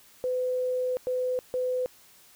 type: tone bursts at uneven times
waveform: sine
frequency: 505 Hz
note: B4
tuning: 39 cents sharp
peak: -25 dBFS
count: 3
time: 0.24-0.97 / 1.07-1.39 / 1.54-1.86 s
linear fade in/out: 0 ms
effects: white hiss -56 dBFS RMS until 2.35 s